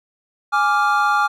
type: chord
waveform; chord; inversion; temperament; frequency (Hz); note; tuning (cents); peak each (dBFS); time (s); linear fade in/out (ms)
triangle; D diminished; second; equal; 830.6 / 1174.7 / 1396.9; Ab5 / D6 / F6; 0 / 0 / 0; -17; 0.52-1.28; 20
effects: none